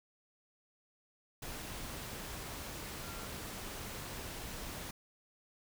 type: tone in noise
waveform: sine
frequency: 1377 Hz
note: F6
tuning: 25 cents flat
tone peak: -52 dBFS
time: 3.03-3.26 s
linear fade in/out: 5 ms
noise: pink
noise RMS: -44 dBFS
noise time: 1.42-4.91 s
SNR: -11 dB
effects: none